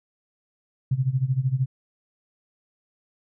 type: tone with tremolo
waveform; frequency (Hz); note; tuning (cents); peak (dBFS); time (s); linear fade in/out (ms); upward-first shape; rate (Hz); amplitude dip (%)
sine; 130.81; C3; 0; -17; 0.91-1.66; 5; sine; 13; 85
effects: none